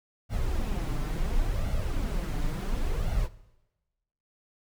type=noise with flanger; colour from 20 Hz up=brown; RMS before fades=-28 dBFS; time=0.29-3.29 s; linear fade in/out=50 ms; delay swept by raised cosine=1.4 to 6.8 ms; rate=0.71 Hz; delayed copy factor=+0.6; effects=noise-tail reverb RT60 1.0 s tail -18 dB re dry